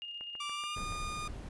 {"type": "tone with tremolo", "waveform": "sine", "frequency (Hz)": 2834, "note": "F7", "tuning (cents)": 25, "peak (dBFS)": -39, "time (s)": [0.02, 0.75], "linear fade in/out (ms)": 0, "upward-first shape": "square", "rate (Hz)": 16, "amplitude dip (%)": 30}
{"type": "click train", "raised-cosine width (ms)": 0.5, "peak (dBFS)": -35, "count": 6, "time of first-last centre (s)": [0.21, 0.923], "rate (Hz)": 7.01}
{"type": "tone with pitch glide", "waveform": "sawtooth", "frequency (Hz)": [1172, 1218.2], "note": ["D6", "D#6"], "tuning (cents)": [-4, -37], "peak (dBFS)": -34, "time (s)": [0.4, 1.28], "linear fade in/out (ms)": 5, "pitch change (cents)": 67, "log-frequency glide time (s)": [0.52, 0.8]}
{"type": "noise", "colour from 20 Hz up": "brown", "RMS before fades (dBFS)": -42, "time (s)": [0.76, 1.49], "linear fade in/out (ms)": 5}
{"effects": ["resampled to 24000 Hz"]}